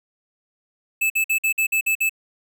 square tone bursts, 2618 Hz, E7, 13 cents flat, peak -18 dBFS, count 8, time 1.01-2.095 s, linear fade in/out 10 ms, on 91 ms, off 51 ms, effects none

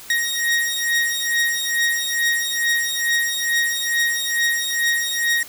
sawtooth beating tone pair, 1875 / 1877.3 Hz, A#6 / A#6, +10 / +12 cents, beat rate 2.3 Hz, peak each -18 dBFS, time 0.1-5.43 s, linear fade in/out 2 ms, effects white hiss -40 dBFS RMS until 5.48 s

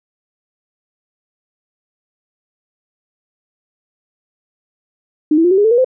sine tone with pitch steps, 304.4 / 328.1 / 353.7 / 381.3 / 411 / 443.1 / 477.7 / 514.9 Hz, D#4 / E4 / F4 / G4 / G#4 / A4 / A#4 / C5, -38 / -8 / +22 / -48 / -18 / +12 / +42 / -28 cents, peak -8 dBFS, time 5.31-5.846 s, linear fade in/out 5 ms, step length 67 ms, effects none

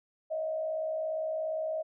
sine tone with frequency modulation, 633 Hz, D#5, 30 cents sharp, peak -30 dBFS, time 0.3-1.83 s, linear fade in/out 20 ms, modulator 57.3 Hz, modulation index 0.48, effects none

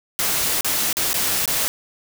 white noise with dropouts, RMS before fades -21 dBFS, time 0.19-1.68 s, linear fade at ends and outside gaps 0 ms, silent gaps 0.609-0.646 / 0.928-0.969 / 1.131-1.142 / 1.457-1.477 s, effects none

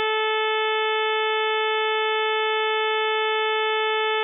harmonic tone, 435.4 Hz, A4, 18 cents flat, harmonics 1 / 2 / 3 / 4 / 5 / 6 / 7 / 8, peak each -24 / -27 / -29 / -30 / -31 / -32 / -32 / -33 dBFS, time 0-4.23 s, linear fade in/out 0 ms, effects none

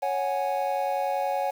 triangle chord, C# suspended fourth, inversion none, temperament equal, 554.4 / 740 / 830.6 Hz, C#5 / F#5 / G#5, 0 / 0 / 0 cents, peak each -27 dBFS, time 0.02-1.51 s, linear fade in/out 10 ms, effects 8-bit

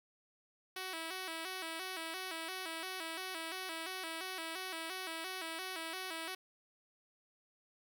5% pulse tone with vibrato, 349.2 Hz, F4, in tune, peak -29 dBFS, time 0.76-6.35 s, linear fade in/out 5 ms, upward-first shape square, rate 2.9 Hz, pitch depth 120 cents each way, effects none

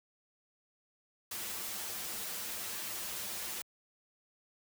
white noise with comb filter, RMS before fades -40 dBFS, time 1.31-3.62 s, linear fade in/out 5 ms, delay 7.3 ms, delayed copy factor -0.95, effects high-pass 80 Hz 12 dB/octave

